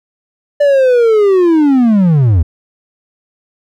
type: linear sweep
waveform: triangle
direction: down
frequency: 587.3 to 73.42 Hz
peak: -4 dBFS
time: 0.6-2.43 s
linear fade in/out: 10 ms
effects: none